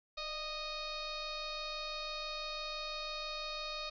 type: tone with frequency modulation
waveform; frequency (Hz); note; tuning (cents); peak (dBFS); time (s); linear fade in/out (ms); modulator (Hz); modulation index
sine; 2489; D#7; 0; -38; 0.17-3.9; 10; 628; 3.6
effects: none